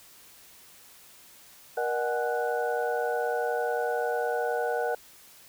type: tone cluster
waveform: sine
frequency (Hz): 475 / 607 / 743 / 834 / 1479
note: A#4 / D#5 / F#5 / G#5 / F#6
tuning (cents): +33 / -43 / +7 / +7 / -1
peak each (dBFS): -29 / -33 / -31 / -38 / -35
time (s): 1.77-4.95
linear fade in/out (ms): 5
effects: white hiss -53 dBFS RMS until 5.48 s